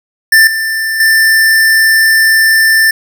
square tone with level steps, 1779 Hz, A6, 19 cents sharp, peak -3 / -13 / -6 dBFS, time 0.32-2.91 s, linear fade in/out 5 ms, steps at 0.47 / 1 s, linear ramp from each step 2 ms, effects none

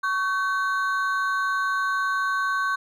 triangle ring-modulated tone, 1324 Hz, E6, 7 cents sharp, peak -17 dBFS, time 0.03-2.76 s, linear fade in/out 10 ms, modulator 209 Hz, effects none

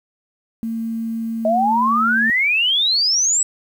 sine tone, 226.7 Hz, A#3, 48 cents flat, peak -21 dBFS, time 0.63-2.3 s, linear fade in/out 0 ms
sine exponential sweep, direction up, 624 to 7940 Hz, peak -14 dBFS, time 1.45-3.43 s, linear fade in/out 2 ms
effects 8-bit

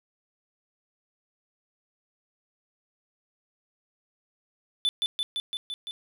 triangle tone with echo, 3501 Hz, A7, 9 cents flat, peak -20 dBFS, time 4.85-4.89 s, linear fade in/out 0 ms, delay 170 ms, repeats 6, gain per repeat -2 dB, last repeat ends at 5.91 s, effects none

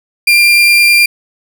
35% pulse tone with vibrato, 2387 Hz, D7, 28 cents sharp, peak -3 dBFS, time 0.27-1.06 s, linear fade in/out 5 ms, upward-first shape triangle, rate 9.8 Hz, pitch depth 8 cents each way, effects none

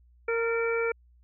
harmonic tone with a mistuned harmonic, 461.7 Hz, A#4, 17 cents flat, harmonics 1 / 2 / 3 / 4 / 5, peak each -26 / -41 / -33 / -41 / -33 dBFS, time 0.28-0.92 s, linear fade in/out 5 ms, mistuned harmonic 4, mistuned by -44 cents, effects added 60 Hz sine -56 dBFS peak until 1.23 s

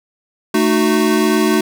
square chord, D# diminished, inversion second, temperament equal with one note detuned, 220 / 307 / 370 Hz, A3 / D#4 / F#4, 0 / -23 / 0 cents, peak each -17 dBFS, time 0.54-1.61 s, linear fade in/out 5 ms, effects none

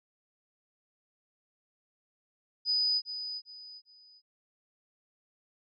sine tone with echo, 4978 Hz, D#8, in tune, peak -25 dBFS, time 2.65-3.02 s, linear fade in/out 50 ms, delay 400 ms, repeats 3, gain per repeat -10 dB, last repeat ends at 4.22 s, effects none

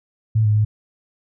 sine tone with pitch steps, 110 / 105.8 / 106.7 Hz, A2 / G#2 / G#2, 0 / +33 / +47 cents, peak -13 dBFS, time 0.35-0.65 s, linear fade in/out 10 ms, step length 100 ms, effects none

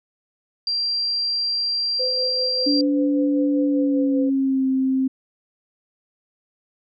sine tone, 4734 Hz, D8, 13 cents sharp, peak -20 dBFS, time 0.67-2.81 s, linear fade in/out 2 ms
sine tone with tremolo, 510 Hz, C5, 44 cents flat, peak -23 dBFS, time 1.99-4.3 s, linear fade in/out 10 ms, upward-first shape sine, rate 5.1 Hz, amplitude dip 50%
sine tone with pitch glide, 287.3 to 263.5 Hz, D4 to C4, -38 to +12 cents, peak -17 dBFS, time 2.66-5.08 s, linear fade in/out 10 ms, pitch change -150 cents, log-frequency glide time 3.65-4.67 s
effects none

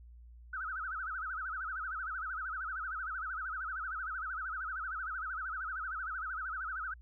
sine tone with vibrato, 1396.9 Hz, F6, in tune, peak -36 dBFS, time 0.53-6.94 s, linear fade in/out 5 ms, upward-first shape sine, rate 13 Hz, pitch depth 190 cents each way, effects added 59 Hz sine -51 dBFS peak until 7.01 s

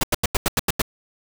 pink noise bursts, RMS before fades -19 dBFS, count 8, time 0.01-0.818 s, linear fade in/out 2 ms, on 24 ms, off 88 ms, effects none

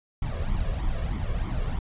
brown noise with flanger, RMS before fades -27 dBFS, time 0.22-1.79 s, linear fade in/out 5 ms, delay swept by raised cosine 0.91 to 1.81 ms, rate 3.2 Hz, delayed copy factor +0.7, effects resampled to 8000 Hz

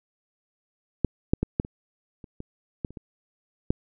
clicks, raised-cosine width 3 ms, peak -7 / -6 / -11 / -9 / -25 / -29 / -23 / -15 / -30 / -25 / -8 dBFS, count 11, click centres 1.047 / 1.335 / 1.43 / 1.599 / 1.649 / 2.242 / 2.404 / 2.848 / 2.906 / 2.972 / 3.705 s, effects none

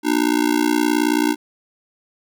square tone with amplitude modulation, 302.7 Hz, D#4, 48 cents flat, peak -12 dBFS, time 0.03-1.36 s, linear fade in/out 50 ms, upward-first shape sine, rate 58.9 Hz, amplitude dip 100%, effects none

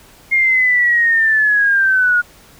sine linear sweep, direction down, 2138 to 1430 Hz, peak -10 dBFS, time 0.31-2.22 s, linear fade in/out 20 ms, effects pink hiss -45 dBFS RMS until 2.59 s

